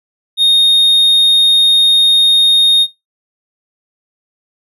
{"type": "tone", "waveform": "triangle", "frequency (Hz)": 3700, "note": "A#7", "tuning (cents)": -14, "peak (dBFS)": -5, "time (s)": [0.37, 2.87], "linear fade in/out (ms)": 50, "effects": ["noise-tail reverb RT60 0.2 s tail -20 dB re dry", "resampled to 32000 Hz"]}